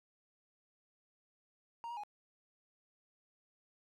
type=tone with pitch steps; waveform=triangle; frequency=932 / 951 / 830 Hz; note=A#5 / A#5 / G#5; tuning=-1 / +34 / -1 cents; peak=-39 dBFS; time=1.84-2.035 s; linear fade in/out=0 ms; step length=65 ms; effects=none